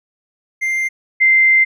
triangle / sine tone pair in turn, 2096 / 2084 Hz, C7 / C7, +2 / -7 cents, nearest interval unison, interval 9 cents, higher first, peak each -14 / -8 dBFS, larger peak second, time 0.61-0.89 / 1.2-1.65 s, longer second, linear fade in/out 20 ms, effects none

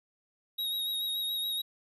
square tone with vibrato, 3788 Hz, A#7, 27 cents sharp, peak -31 dBFS, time 0.58-1.62 s, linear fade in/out 10 ms, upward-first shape sine, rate 7 Hz, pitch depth 25 cents each way, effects none

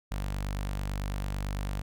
sawtooth tone with notch filter, 49 Hz, G1, in tune, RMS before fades -33 dBFS, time 0.11-1.82 s, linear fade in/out 10 ms, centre 370 Hz, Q 1.4, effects none

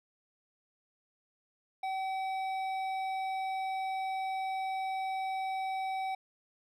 sine tone with hard clipping, 764 Hz, G5, 45 cents flat, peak -34 dBFS, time 1.83-6.15 s, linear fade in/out 5 ms, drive 9 dB, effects none

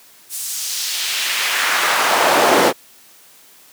brown noise with high-pass filter sweep, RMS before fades -17 dBFS, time 0.29-2.73 s, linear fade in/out 50 ms, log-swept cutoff 9000 to 410 Hz, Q 1.2, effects white hiss -47 dBFS RMS until 3.72 s + high-pass 150 Hz 12 dB/octave

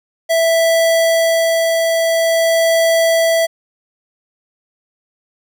square tone with tremolo, 659.3 Hz, E5, in tune, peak -11 dBFS, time 0.29-3.47 s, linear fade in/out 20 ms, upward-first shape sine, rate 0.48 Hz, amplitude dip 25%, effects none

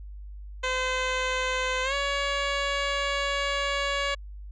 10% pulse tone with pitch glide, 513 to 562.7 Hz, C5 to C#5, -34 to +26 cents, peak -17 dBFS, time 0.63-4.15 s, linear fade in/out 10 ms, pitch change +160 cents, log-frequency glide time 1.83-1.94 s, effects added 50 Hz sine -38 dBFS peak until 4.51 s + resampled to 16000 Hz

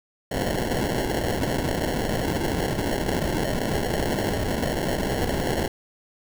white noise with sample-and-hold, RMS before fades -25 dBFS, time 0.31-5.68 s, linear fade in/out 5 ms, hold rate 1225 Hz, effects none

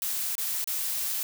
blue noise with dropouts, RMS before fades -30 dBFS, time 0.02-1.23 s, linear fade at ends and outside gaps 1 ms, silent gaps 0.354-0.38 / 0.643-0.674 s, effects none

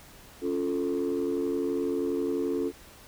sine chord, Db augmented, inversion none, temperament equal, 277.2 / 349.2 / 440 Hz, Db4 / F4 / A4, 0 / 0 / 0 cents, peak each -29 dBFS, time 0.41-2.72 s, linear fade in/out 50 ms, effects tanh soft clip ceiling -21 dBFS + pink hiss -51 dBFS RMS until 3.07 s

